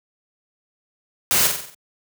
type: noise with echo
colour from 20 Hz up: white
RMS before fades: -18 dBFS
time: 1.31-1.47 s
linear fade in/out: 0 ms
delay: 46 ms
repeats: 6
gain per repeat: -5 dB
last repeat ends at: 1.746 s
effects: high-pass 60 Hz 12 dB/octave